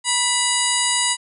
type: harmonic tone with a mistuned harmonic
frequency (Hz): 968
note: B5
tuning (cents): -35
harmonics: 1 / 2 / 3 / 4 / 5 / 7 / 8 / 9 / 10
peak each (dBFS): -26 / -26 / -26 / -26 / -26 / -26 / -26 / -26 / -26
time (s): 0.04-1.17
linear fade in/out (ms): 50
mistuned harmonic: 2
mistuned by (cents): +45
effects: none